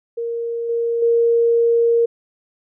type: tone with level steps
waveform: sine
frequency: 466.2 Hz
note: A#4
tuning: in tune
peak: -21 / -17 / -12 dBFS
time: 0.17-2.06 s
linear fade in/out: 10 ms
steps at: 0.69 / 1.02 s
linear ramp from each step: 5 ms
effects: none